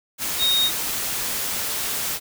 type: tone in noise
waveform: sine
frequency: 3729 Hz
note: A#7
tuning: in tune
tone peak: -17 dBFS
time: 0.38-0.71 s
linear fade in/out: 50 ms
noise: white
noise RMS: -26 dBFS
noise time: 0.18-2.2 s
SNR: +6 dB
effects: none